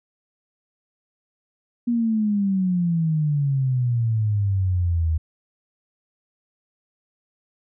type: exponential sweep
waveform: sine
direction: down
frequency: 241.2 to 78.3 Hz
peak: -18 dBFS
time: 1.87-5.18 s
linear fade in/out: 10 ms
effects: none